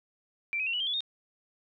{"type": "tone with pitch steps", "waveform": "sine", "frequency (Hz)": [2349, 2532, 2730, 2943, 3172, 3419, 3686], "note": ["D7", "D#7", "F7", "F#7", "G7", "G#7", "A#7"], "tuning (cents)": [0, 30, -40, -10, 20, 50, -20], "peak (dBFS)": -28, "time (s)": [0.53, 1.006], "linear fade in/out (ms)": 0, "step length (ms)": 68, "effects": []}